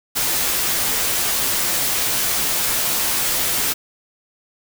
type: noise with comb filter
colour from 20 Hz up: white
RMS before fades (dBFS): -20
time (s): 0.15-3.74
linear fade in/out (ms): 20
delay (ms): 13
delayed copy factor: -0.55
effects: none